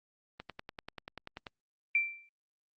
click train, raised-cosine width 0.3 ms, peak -26 dBFS, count 12, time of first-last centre 0.4-1.468 s, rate 10.3 Hz
sine tone with exponential decay, 2349 Hz, D7, in tune, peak -22 dBFS, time 1.95-2.29 s, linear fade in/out 2 ms, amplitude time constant 72 ms
effects Opus 32 kbps

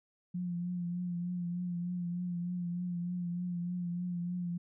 sine tone with vibrato, 176.1 Hz, F3, 15 cents sharp, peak -33 dBFS, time 0.34-4.58 s, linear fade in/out 10 ms, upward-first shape triangle, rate 3.3 Hz, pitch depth 40 cents each way, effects none

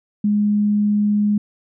sine tone, 207.7 Hz, G#3, in tune, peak -14 dBFS, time 0.24-1.38 s, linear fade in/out 5 ms, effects none

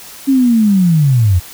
sine linear sweep, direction down, 277.2 to 83.1 Hz, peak -7 dBFS, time 0.27-1.4 s, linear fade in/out 20 ms, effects white hiss -34 dBFS RMS until 1.53 s

